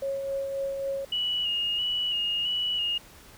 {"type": "tone with tremolo", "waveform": "sine", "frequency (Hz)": 548, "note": "C#5", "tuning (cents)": -20, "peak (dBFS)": -26, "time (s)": [0.02, 1.05], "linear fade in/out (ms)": 5, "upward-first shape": "triangle", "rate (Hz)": 3.7, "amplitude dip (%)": 40}
{"type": "tone with vibrato", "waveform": "sine", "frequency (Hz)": 2897, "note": "F#7", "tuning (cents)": -37, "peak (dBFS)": -25, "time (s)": [1.12, 2.98], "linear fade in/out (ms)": 5, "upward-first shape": "square", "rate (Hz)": 1.5, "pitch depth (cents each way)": 28}
{"effects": ["pink hiss -51 dBFS RMS until 3.37 s"]}